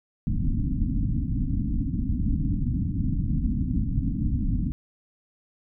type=low-pass noise; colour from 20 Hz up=pink; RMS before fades=-25 dBFS; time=0.27-4.72 s; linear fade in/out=0 ms; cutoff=290 Hz; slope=96 dB/octave; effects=none